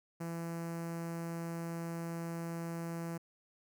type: tone with notch filter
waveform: sawtooth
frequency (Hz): 167.5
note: E3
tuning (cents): +28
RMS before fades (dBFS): -40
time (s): 0.2-3.18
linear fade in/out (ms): 10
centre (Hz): 3500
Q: 0.78
effects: none

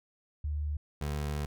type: tone pair in turn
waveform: sine / 25% pulse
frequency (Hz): 74.4 / 73.5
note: D2 / D2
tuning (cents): +23 / +2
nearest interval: unison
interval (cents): 21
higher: first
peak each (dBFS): -30 / -28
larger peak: second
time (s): 0.44-0.77 / 1.01-1.46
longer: second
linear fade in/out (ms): 5
effects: none

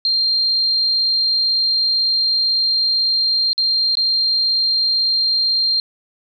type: tone with dropouts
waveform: sine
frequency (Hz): 4186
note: C8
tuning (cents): 0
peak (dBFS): -14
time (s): 0.05-5.8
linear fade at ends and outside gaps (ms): 1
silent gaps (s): 3.531-3.579 / 3.953-3.971
effects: none

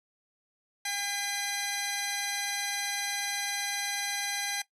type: tone pair together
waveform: 10% pulse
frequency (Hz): 805.2 / 2023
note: G5 / B6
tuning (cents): +46 / +41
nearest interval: octave + major third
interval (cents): 1595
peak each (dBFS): -25 / -23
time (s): 0.85-4.62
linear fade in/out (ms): 5
effects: noise-tail reverb RT60 0.1 s tail -17 dB re dry + low-pass 10000 Hz 12 dB/octave

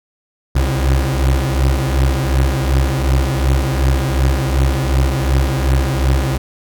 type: beating tone pair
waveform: 30% pulse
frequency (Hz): 65.41 / 68.11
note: C2 / C#2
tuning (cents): 0 / -30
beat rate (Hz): 2.7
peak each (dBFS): -13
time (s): 0.55-6.38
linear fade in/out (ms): 10
effects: none

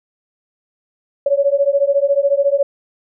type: beating tone pair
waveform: sine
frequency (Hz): 554.4 / 568.4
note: C#5 / C#5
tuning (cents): 0 / +43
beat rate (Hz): 14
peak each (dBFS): -15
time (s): 1.26-2.63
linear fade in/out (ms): 5
effects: none

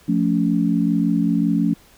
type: chord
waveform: sine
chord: F augmented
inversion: none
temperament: equal with one note detuned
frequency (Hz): 174.61 / 220 / 281.9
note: F3 / A3 / C#4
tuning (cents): 0 / 0 / +29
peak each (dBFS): -20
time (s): 0.08-1.74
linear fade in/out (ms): 10
effects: pink hiss -51 dBFS RMS until 1.97 s

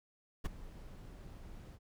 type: noise with ADSR envelope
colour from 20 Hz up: brown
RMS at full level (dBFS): -31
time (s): 0.44-1.79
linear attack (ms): 17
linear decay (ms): 16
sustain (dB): -19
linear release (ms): 48
effects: none

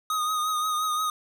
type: tone with vibrato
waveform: square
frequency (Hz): 1244.5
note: D#6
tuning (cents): 0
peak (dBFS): -25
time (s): 0.1-1.1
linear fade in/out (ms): 2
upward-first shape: triangle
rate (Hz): 5.7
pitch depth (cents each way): 41
effects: none

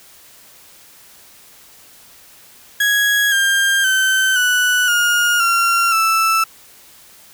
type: tone with pitch steps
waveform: 35% pulse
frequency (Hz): 1661.2 / 1599.1 / 1539.2 / 1481.7 / 1426.2 / 1372.9 / 1321.5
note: G#6 / G6 / G6 / F#6 / F6 / F6 / E6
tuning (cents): 0 / +34 / -32 / +2 / +36 / -30 / +4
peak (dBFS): -11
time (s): 2.8-6.44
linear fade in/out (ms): 5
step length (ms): 520
effects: white hiss -45 dBFS RMS until 7.33 s

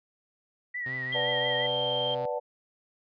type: tone with vibrato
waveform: sine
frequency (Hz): 1926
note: B6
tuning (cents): -44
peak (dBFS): -31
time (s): 0.74-1.67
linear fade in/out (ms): 10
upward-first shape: triangle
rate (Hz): 5.8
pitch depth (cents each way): 72
type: tone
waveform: sawtooth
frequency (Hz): 128.9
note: C3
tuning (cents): -26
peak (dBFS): -35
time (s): 0.86-2.26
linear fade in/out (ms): 5
type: tone with pitch glide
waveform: sine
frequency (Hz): 3193 to 3167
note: G7 to G7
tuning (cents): +31 to +17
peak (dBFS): -29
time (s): 1.12-2.15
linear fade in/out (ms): 10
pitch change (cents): -14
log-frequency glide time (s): 1.32-1.86
type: chord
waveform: sine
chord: B minor seventh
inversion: none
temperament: equal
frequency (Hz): 493.9 / 587.3 / 740 / 880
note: B4 / D5 / F#5 / A5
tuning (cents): 0 / 0 / 0 / 0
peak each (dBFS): -32 / -32 / -38 / -36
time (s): 1.14-2.4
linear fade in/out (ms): 20
effects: resampled to 11025 Hz

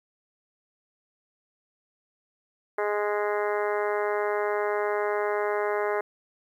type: harmonic tone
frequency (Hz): 207.7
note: G#3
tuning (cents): 0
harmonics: 2 / 3 / 4 / 5 / 6 / 7 / 8 / 9 / 10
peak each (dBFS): -27 / -31 / -33 / -35 / -37 / -38 / -39 / -40 / -41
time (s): 2.78-6.01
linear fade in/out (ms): 5
effects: 10-bit

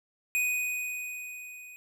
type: tone with level ramp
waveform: square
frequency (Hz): 2489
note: D#7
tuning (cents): 0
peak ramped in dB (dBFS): -25 to -46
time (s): 0.35-1.76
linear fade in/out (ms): 0
effects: none

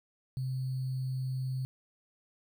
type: tone with sample-and-hold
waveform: sine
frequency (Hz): 130.3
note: C3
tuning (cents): -7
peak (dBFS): -31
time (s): 0.37-1.65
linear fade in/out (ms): 0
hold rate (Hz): 4410
effects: none

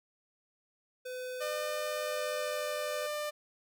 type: tone with tremolo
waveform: square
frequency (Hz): 505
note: B4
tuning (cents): +39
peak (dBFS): -38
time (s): 1.05-3.07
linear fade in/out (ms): 10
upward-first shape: sine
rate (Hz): 1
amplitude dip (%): 30
type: tone with pitch glide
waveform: sawtooth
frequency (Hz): 603 to 597.1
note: D5 to D5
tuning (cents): +46 to +29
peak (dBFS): -30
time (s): 1.4-3.31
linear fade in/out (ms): 20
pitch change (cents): -17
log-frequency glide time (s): 2.02-2.66
effects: none

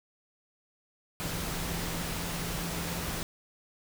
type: tone in noise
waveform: sine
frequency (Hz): 170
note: F3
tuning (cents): -46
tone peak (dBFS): -39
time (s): 1.2-3.23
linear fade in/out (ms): 0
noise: pink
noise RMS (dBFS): -35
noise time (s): 1.2-3.23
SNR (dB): -7
effects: none

